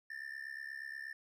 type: tone with amplitude modulation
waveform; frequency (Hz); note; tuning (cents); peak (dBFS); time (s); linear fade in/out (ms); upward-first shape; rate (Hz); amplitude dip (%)
triangle; 1786; A6; +25; -37; 0.1-1.13; 5; sine; 68.4; 85
effects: none